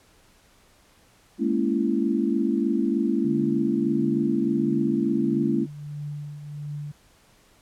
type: chord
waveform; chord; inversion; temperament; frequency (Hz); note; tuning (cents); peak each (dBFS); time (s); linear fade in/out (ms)
sine; A# half-diminished seventh; third; just; 209.8 / 233.1 / 279.7 / 335.6; G#3 / A#3 / C#4 / E4; +18 / 0 / +16 / +31; -26; 1.38-5.67; 50
type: tone with tremolo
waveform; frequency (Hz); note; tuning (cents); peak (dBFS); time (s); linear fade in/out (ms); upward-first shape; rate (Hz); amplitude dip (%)
sine; 146.83; D3; 0; -29; 3.24-6.92; 10; triangle; 1.5; 60
effects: pink hiss -58 dBFS RMS until 7.61 s + low-pass 12000 Hz 12 dB/octave